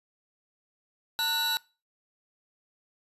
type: tone cluster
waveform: 45% pulse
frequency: 901 / 1470 / 3926 Hz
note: A5 / F#6 / B7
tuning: +41 / -12 / -11 cents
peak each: -34 / -32 / -28 dBFS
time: 1.19-1.57 s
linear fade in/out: 0 ms
effects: noise-tail reverb RT60 0.3 s tail -21 dB re dry + resampled to 32000 Hz